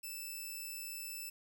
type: tone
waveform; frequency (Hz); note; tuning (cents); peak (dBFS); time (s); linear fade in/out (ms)
5% pulse; 2637; E7; 0; -33; 0.03-1.3; 10
effects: 12-bit